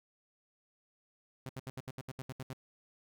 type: tone bursts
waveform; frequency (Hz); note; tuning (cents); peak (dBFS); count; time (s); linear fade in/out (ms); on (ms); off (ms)
sawtooth; 130.81; C3; 0; -36; 11; 1.46-2.532; 0; 32; 72
effects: none